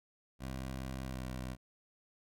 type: tone with pitch glide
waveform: 15% pulse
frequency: 65.41 to 63.66 Hz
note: C2 to C2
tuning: 0 to -47 cents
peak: -33 dBFS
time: 0.39-1.57 s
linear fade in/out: 50 ms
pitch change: -47 cents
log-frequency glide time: 1.05-1.21 s
effects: none